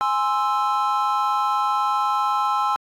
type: chord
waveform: triangle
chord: Ab augmented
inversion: none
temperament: equal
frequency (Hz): 830.6 / 1046.5 / 1318.5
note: Ab5 / C6 / E6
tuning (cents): 0 / 0 / 0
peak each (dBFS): -21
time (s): 0.01-2.76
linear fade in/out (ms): 0
effects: tanh soft clip ceiling -8 dBFS + AAC 64 kbps